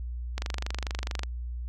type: click train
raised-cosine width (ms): 0.2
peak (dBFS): -15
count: 22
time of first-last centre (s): 0.38-1.234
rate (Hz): 24.6
effects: added 60 Hz sine -32 dBFS peak until 1.68 s